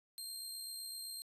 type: tone with amplitude modulation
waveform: 20% pulse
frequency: 4186 Hz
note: C8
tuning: in tune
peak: -36 dBFS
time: 0.18-1.22 s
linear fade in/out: 0 ms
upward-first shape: sine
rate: 67.8 Hz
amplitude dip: 30%
effects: resampled to 32000 Hz